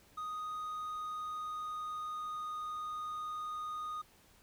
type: tone with pitch glide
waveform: triangle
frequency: 1244.5 to 1235.2 Hz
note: D#6 to D#6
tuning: 0 to -13 cents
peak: -36 dBFS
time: 0.17-4.02 s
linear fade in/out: 10 ms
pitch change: -13 cents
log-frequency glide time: 0.54-2.61 s
effects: pink hiss -64 dBFS RMS until 4.42 s